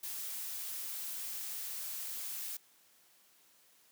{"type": "noise", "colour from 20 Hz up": "blue", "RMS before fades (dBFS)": -41, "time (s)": [0.03, 2.57], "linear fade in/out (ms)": 5, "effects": ["white hiss -66 dBFS RMS until 3.91 s", "high-pass 150 Hz 12 dB/octave"]}